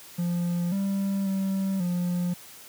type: tone with pitch steps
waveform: triangle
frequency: 174 / 196.3 / 193 / 176.8 Hz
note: F3 / G3 / G3 / F3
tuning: -6 / +3 / -27 / +22 cents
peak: -22 dBFS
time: 0.18-2.34 s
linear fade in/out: 10 ms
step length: 540 ms
effects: white hiss -47 dBFS RMS until 2.68 s + high-pass 80 Hz 12 dB/octave